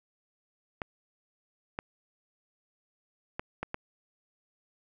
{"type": "clicks", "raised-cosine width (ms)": 0.5, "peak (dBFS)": -18, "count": 5, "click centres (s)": [0.818, 1.789, 3.395, 3.63, 3.744], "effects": []}